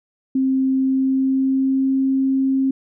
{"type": "tone with pitch glide", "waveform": "sine", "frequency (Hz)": [264.4, 267.2], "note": ["C4", "C4"], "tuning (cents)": [18, 36], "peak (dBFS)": -15, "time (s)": [0.35, 2.71], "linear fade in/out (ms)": 5, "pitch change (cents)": 18, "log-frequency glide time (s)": [0.73, 1.91], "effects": []}